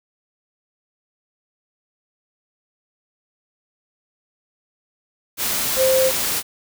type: tone in noise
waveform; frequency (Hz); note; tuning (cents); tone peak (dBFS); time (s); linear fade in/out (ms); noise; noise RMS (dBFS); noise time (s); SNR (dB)
sine; 523.3; C5; 0; -14; 5.76-6.12; 50; white; -22; 5.37-6.43; +5
effects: none